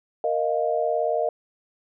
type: chord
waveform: sine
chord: Bb suspended fourth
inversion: none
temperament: equal with one note detuned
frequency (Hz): 466.2 / 620.1 / 698.5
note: Bb4 / Eb5 / F5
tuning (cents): 0 / -6 / 0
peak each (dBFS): -26 / -24 / -26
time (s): 0.24-1.29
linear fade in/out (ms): 2
effects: none